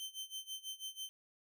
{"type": "tone with tremolo", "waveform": "sawtooth", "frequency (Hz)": 3094, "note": "G7", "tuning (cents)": -23, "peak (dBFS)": -37, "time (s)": [0, 1.09], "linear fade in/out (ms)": 0, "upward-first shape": "sine", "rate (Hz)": 6.1, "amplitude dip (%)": 90, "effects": []}